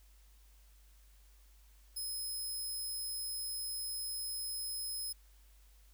10% pulse tone, 5120 Hz, D#8, 49 cents sharp, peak -32 dBFS, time 1.96-5.13 s, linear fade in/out 10 ms, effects added 50 Hz sine -59 dBFS peak until 5.93 s + white hiss -69 dBFS RMS until 5.93 s

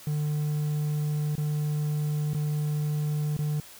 triangle tone with dropouts, 150 Hz, D3, 37 cents sharp, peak -23 dBFS, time 0.07-3.6 s, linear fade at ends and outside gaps 2 ms, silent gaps 1.354-1.38 / 2.334-2.347 / 3.367-3.389 s, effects white hiss -48 dBFS RMS until 3.79 s

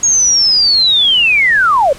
sine linear sweep, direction down, 6645 to 510 Hz, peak -7 dBFS, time 0.03-1.93 s, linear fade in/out 5 ms, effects pink hiss -34 dBFS RMS until 1.98 s + low-pass 10000 Hz 12 dB/octave

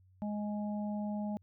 harmonic tone, 208.5 Hz, G#3, 7 cents sharp, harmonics 1 / 3 / 4, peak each -34 / -44 / -46 dBFS, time 0.22-1.37 s, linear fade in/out 0 ms, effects added 93 Hz sine -61 dBFS peak until 1.42 s

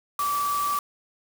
sine tone in noise, 1157 Hz, D6, 26 cents flat, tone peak -23 dBFS, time 0.19-0.79 s, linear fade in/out 2 ms, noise white, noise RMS -35 dBFS, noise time 0.19-0.79 s, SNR +9 dB, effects none

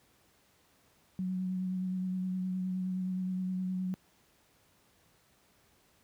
sine tone with vibrato, 185 Hz, F#3, in tune, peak -31 dBFS, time 1.19-3.94 s, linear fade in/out 0 ms, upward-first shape sine, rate 9.6 Hz, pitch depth 18 cents each way, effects pink hiss -67 dBFS RMS until 6.03 s + high-pass 60 Hz 12 dB/octave

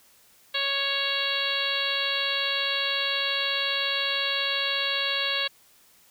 harmonic tone, 554.4 Hz, C#5, in tune, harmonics 1 / 2 / 3 / 4 / 5 / 6 / 7 / 8, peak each -36 / -36 / -32 / -34 / -31 / -31 / -30 / -34 dBFS, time 0.54-5.48 s, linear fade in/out 10 ms, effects white hiss -58 dBFS RMS until 6.1 s

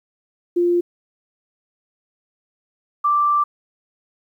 sine tone pair in turn, 349.2 / 1174.6 Hz, F4 / D6, 0 / 0 cents, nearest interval octave + major sixth, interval 2100 cents, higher second, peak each -14 dBFS, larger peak neither, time 0.56-0.81 / 3.04-3.44 s, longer second, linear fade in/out 10 ms, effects 9-bit

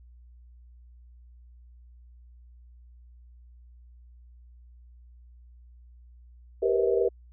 sine tone cluster, 392.5 / 471.5 / 494.1 / 522 / 641 Hz, G4 / A#4 / B4 / C5 / E5, +2 / +20 / +1 / -4 / -49 cents, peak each -25 / -25 / -31 / -34 / -32 dBFS, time 6.62-7.09 s, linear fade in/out 10 ms, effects added 60 Hz sine -49 dBFS peak until 7.32 s

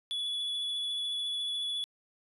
triangle tone with vibrato, 3415 Hz, G#7, 48 cents sharp, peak -30 dBFS, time 0.11-1.84 s, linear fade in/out 0 ms, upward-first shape triangle, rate 14 Hz, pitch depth 19 cents each way, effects resampled to 32000 Hz

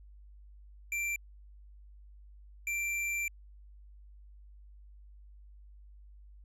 square tone bursts at uneven times, 2355 Hz, D7, 4 cents sharp, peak -32 dBFS, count 2, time 0.92-1.16 / 2.67-3.28 s, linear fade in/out 2 ms, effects added 50 Hz sine -51 dBFS peak until 6.44 s + low-pass 12000 Hz 12 dB/octave

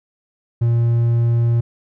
triangle tone, 117.4 Hz, A#2, 13 cents sharp, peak -11 dBFS, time 0.61-1.61 s, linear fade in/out 10 ms, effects none

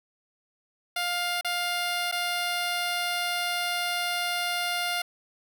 10% pulse tone with dropouts, 704 Hz, F5, 14 cents sharp, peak -18 dBFS, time 0.96-5.02 s, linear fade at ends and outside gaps 5 ms, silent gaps 1.411-1.446 / 2.115-2.123 s, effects none

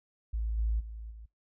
sine tone with level steps, 55 Hz, A1, in tune, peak -29 / -26 / -39 / -44 dBFS, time 0.33-1.26 s, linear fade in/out 10 ms, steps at 0.57 / 0.79 / 1.1 s, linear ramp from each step 20 ms, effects noise-tail reverb RT60 0.2 s tail -25 dB re dry

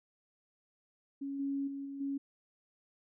sine tone with level steps, 277.2 Hz, C#4, in tune, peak -36 / -32 / -38 / -40 / -33 dBFS, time 1.21-2.18 s, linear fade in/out 10 ms, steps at 1.39 / 1.67 / 1.85 / 2 s, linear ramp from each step 10 ms, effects none

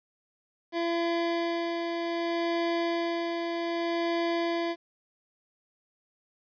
25% pulse tone with tremolo, 338.5 Hz, E4, 46 cents sharp, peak -22 dBFS, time 0.72-4.76 s, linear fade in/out 50 ms, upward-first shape sine, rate 0.64 Hz, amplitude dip 35%, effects resampled to 11025 Hz + 10-bit

